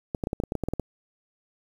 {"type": "clicks", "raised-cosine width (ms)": 2, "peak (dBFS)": -14, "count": 12, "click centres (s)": [0.148, 0.238, 0.271, 0.331, 0.401, 0.437, 0.521, 0.553, 0.637, 0.686, 0.736, 0.797], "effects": ["8-bit"]}